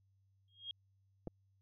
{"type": "tone with exponential growth", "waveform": "sine", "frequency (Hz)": 3256, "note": "G#7", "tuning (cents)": -35, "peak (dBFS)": -38, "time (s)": [0.48, 0.71], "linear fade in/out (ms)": 1, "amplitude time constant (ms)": 48}
{"type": "clicks", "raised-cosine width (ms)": 2, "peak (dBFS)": [-29, -37], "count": 2, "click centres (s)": [1.273, 1.279]}
{"effects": ["added 97 Hz sine -70 dBFS peak until 1.61 s"]}